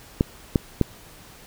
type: clicks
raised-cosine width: 3 ms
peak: -4 dBFS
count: 3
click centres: 0.209 / 0.558 / 0.813 s
effects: pink hiss -47 dBFS RMS until 1.46 s